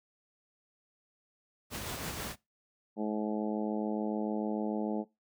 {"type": "noise with tremolo", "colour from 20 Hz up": "pink", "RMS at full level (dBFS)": -37, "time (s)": [1.7, 2.36], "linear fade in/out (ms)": 50, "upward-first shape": "sine", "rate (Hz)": 6.1, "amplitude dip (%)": 30}
{"type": "harmonic tone", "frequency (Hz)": 106.8, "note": "G#2", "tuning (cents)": 49, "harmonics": [2, 3, 4, 5, 6, 7, 8], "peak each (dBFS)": [-33, -37, -39, -41, -43, -44, -45], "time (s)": [2.96, 5.05], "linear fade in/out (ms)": 50}
{"effects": ["noise-tail reverb RT60 0.2 s tail -20 dB re dry", "high-pass 60 Hz 12 dB/octave"]}